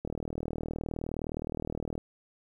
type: click train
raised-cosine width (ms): 2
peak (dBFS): -21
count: 77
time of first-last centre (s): 0.05-1.979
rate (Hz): 39.4
effects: 10-bit